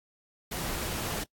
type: noise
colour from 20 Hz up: pink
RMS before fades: -34 dBFS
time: 0.51-1.24 s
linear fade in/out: 10 ms
effects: noise-tail reverb RT60 0.1 s tail -23 dB re dry + AAC 64 kbps

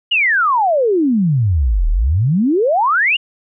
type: exponential two-way sweep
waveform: sine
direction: down then up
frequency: 2964 to 36.18 to 2964 Hz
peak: -11 dBFS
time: 0.11-3.17 s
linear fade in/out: 10 ms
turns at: 1.89 s
effects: none

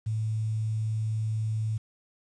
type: tone with quantisation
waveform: sine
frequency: 109.5 Hz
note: A2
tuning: 8 cents flat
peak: -26 dBFS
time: 0.06-1.78 s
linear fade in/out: 10 ms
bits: 9
effects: resampled to 22050 Hz

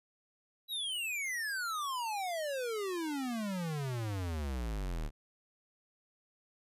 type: exponential sweep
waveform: square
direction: down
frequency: 3951 to 35.51 Hz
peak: -35 dBFS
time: 0.68-5.11 s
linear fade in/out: 50 ms
effects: resampled to 32000 Hz

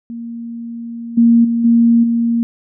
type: tone with level steps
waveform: sine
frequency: 233.1 Hz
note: A#3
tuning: in tune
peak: -24 / -6 / -13 / -7 / -12 dBFS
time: 0.1-2.43 s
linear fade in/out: 0 ms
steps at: 1.17 / 1.44 / 1.64 / 2.03 s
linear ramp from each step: 10 ms
effects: none

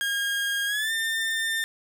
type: tone with pitch glide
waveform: 30% pulse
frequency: 1624 to 1801.9 Hz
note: G#6 to A6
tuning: -39 to +41 cents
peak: -22 dBFS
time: 0.01-1.64 s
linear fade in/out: 0 ms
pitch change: +180 cents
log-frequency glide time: 0.66-0.92 s
effects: none

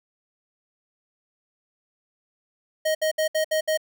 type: tone bursts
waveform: square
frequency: 626 Hz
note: D#5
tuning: 10 cents sharp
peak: -21 dBFS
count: 6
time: 2.85-3.775 s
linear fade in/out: 10 ms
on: 100 ms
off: 65 ms
effects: none

